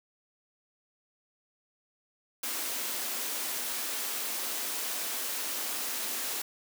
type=high-pass noise; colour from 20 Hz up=white; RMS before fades=-34 dBFS; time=2.43-6.42 s; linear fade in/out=5 ms; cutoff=220 Hz; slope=48 dB/octave; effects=none